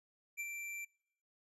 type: tone with ADSR envelope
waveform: square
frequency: 2349 Hz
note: D7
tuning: in tune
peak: -38 dBFS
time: 0.37-0.85 s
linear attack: 30 ms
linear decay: 40 ms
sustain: -5 dB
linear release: 8 ms
effects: noise-tail reverb RT60 0.7 s tail -24 dB re dry + resampled to 32000 Hz